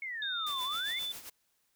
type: exponential two-way sweep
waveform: sine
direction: down then up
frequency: 2213 to 990 to 2213 Hz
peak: -36 dBFS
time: 0.02-0.99 s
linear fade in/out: 2 ms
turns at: 0.63 s
type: tone with pitch glide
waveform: sine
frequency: 3665 to 3504 Hz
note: A#7 to A7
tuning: -30 to -8 cents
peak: -34 dBFS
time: 0.22-1.12 s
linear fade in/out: 2 ms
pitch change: -78 cents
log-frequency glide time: 0.34-0.64 s
type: noise with tremolo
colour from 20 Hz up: white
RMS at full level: -44 dBFS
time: 0.46-1.3 s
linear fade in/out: 10 ms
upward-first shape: sine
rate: 7.5 Hz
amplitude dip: 65%
effects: white hiss -75 dBFS RMS until 1.75 s